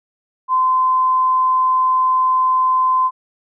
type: tone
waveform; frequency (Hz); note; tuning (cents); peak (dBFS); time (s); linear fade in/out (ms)
sine; 1030; C6; -28; -12; 0.48-3.11; 50
effects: none